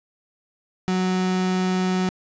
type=tone with vibrato; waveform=35% pulse; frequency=185 Hz; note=F#3; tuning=in tune; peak=-18 dBFS; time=0.88-2.09 s; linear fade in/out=0 ms; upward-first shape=triangle; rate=20 Hz; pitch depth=12 cents each way; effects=resampled to 16000 Hz + 10-bit